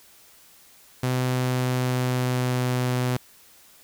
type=tone with pitch glide; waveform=sawtooth; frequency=127.2 to 125.45 Hz; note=C3 to B2; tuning=-48 to +28 cents; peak=-18 dBFS; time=1.03-3.17 s; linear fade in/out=5 ms; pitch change=-24 cents; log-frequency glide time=1.26-2.91 s; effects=white hiss -53 dBFS RMS until 3.83 s